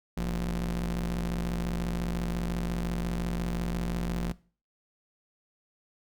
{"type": "ring-modulated tone", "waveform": "35% pulse", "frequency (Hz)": 60.1, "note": "B1", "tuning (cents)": -46, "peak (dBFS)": -24, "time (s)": [0.17, 4.32], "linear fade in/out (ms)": 5, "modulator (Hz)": 113, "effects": ["noise-tail reverb RT60 0.4 s tail -20 dB re dry"]}